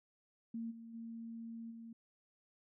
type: tone with level steps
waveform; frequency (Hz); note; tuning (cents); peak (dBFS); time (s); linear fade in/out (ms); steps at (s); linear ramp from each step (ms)
sine; 228.9; A#3; -31; -39 / -49 / -44 / -48; 0.54-1.93; 5; 0.7 / 0.93 / 1.7; 20
effects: none